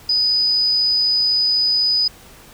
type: tone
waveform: sine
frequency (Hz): 4978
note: D#8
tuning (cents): 0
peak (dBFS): -14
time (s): 0.09-2.08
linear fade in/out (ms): 5
effects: pink hiss -44 dBFS RMS until 2.53 s